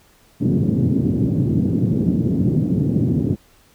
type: band-pass noise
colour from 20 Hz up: pink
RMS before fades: -18 dBFS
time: 0.4-3.36 s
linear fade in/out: 20 ms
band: 110 to 310 Hz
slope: 24 dB/octave
effects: pink hiss -54 dBFS RMS until 3.74 s